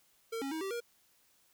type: tone with pitch steps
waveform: square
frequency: 455.1 / 273.9 / 318.6 / 388.1 / 473 Hz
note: A#4 / C#4 / D#4 / G4 / A#4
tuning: -42 / -21 / +41 / -17 / +25 cents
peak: -36 dBFS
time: 0.32-0.805 s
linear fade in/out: 10 ms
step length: 97 ms
effects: white hiss -69 dBFS RMS until 1.53 s